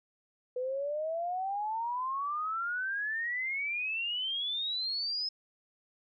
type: exponential sweep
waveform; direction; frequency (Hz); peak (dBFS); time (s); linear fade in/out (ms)
sine; up; 493.9 to 5160; -31; 0.56-5.29; 5
effects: none